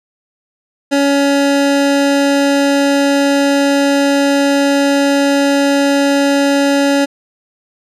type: tone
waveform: 25% pulse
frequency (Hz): 280.7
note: C#4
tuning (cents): +22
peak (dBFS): -6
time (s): 0.91-7.06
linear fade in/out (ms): 20
effects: low-pass 9000 Hz 12 dB/octave